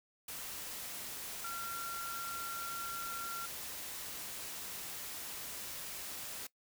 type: tone in noise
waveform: sine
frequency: 1373 Hz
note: F6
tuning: 30 cents flat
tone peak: -40 dBFS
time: 1.44-3.46 s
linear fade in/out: 5 ms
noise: white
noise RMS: -44 dBFS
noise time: 0.28-6.47 s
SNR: +1 dB
effects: noise-tail reverb RT60 0.1 s tail -20 dB re dry